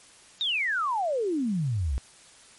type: exponential sweep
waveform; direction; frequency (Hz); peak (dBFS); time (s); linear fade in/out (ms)
sine; down; 3802 to 59.5; -24; 0.41-1.98; 0
effects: white hiss -53 dBFS RMS until 2.58 s + MP3 48 kbps